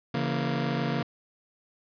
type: chord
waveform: sawtooth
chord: A# diminished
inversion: first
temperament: just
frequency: 139.85 / 167.82 / 233.1 Hz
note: C#3 / E3 / A#3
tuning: +16 / +31 / 0 cents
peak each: -26 / -28 / -27 dBFS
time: 0.14-1.03 s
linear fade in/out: 5 ms
effects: resampled to 11025 Hz + 10-bit